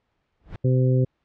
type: noise with exponential growth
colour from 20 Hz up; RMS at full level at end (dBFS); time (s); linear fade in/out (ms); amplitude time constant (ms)
brown; -28; 0.4-0.56; 2; 33
type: harmonic tone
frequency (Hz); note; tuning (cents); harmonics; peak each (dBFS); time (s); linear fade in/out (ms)
128.6; C3; -30; 1 / 2 / 3 / 4; -17 / -27 / -27 / -29; 0.64-1.05; 10
effects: pink hiss -73 dBFS RMS until 1.24 s + low-pass 3000 Hz 12 dB/octave